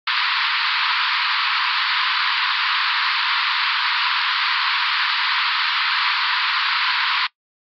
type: band-pass noise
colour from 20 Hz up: pink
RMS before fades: -20 dBFS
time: 0.07-7.27 s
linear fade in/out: 5 ms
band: 950 to 4700 Hz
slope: 96 dB/octave
effects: noise-tail reverb RT60 0.1 s tail -23 dB re dry + AAC 64 kbps